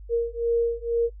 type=beating tone pair; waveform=sine; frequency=466.2 / 468.3 Hz; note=A#4 / A#4; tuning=0 / +8 cents; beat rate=2.1 Hz; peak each=-24 dBFS; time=0.09-1.1 s; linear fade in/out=50 ms; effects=noise-tail reverb RT60 0.1 s tail -22 dB re dry + added 50 Hz sine -39 dBFS peak until 1.2 s